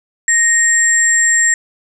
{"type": "tone pair together", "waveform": "sine", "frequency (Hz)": [1861, 7444], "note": ["A#6", "A#8"], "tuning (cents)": [-3, -3], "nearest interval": "2 octaves", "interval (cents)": 2400, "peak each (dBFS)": -12, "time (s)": [0.28, 1.54], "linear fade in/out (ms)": 2, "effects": []}